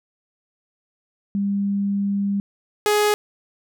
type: tone pair in turn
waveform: sine / sawtooth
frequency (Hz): 200 / 418.4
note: G3 / G#4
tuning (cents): +35 / +13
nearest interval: octave + minor second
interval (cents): 1278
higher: second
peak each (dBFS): -19 / -12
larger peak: second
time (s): 1.35-2.4 / 2.86-3.14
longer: first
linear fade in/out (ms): 0
effects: none